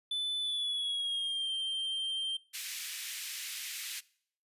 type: tone with pitch glide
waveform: triangle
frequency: 3500 to 3154 Hz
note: A7 to G7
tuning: -10 to +10 cents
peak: -30 dBFS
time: 0.11-2.37 s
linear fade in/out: 5 ms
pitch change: -180 cents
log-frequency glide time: 0.4-1.51 s
type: high-pass noise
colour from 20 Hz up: pink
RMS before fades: -40 dBFS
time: 2.53-4.01 s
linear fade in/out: 20 ms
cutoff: 2100 Hz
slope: 24 dB/octave
effects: noise-tail reverb RT60 0.6 s tail -22 dB re dry + resampled to 32000 Hz